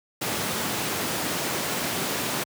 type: high-pass noise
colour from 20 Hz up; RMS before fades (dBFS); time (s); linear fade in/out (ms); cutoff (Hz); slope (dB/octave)
pink; -28; 0.21-2.44; 10; 150; 12
effects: high-pass 80 Hz 12 dB/octave